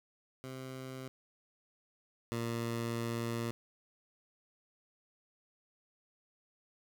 15% pulse tone pair in turn, 130.81 / 116.54 Hz, C3 / A#2, 0 / 0 cents, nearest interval major second, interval 200 cents, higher first, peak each -36 / -28 dBFS, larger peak second, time 0.44-1.08 / 2.32-3.51 s, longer second, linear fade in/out 0 ms, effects none

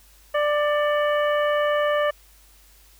harmonic tone with a mistuned harmonic, 591 Hz, D5, 11 cents sharp, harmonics 1 / 2 / 3 / 4 / 5, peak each -20 / -26 / -28 / -38 / -35 dBFS, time 0.34-2.11 s, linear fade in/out 10 ms, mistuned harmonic 4, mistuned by -76 cents, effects added 50 Hz sine -53 dBFS peak until 2.99 s + white hiss -55 dBFS RMS until 2.99 s

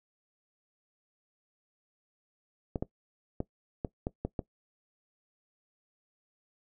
clicks, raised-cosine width 2 ms, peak -18 dBFS, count 7, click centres 2.758 / 2.825 / 3.404 / 3.848 / 4.069 / 4.25 / 4.392 s, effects noise-tail reverb RT60 0.1 s tail -19 dB re dry

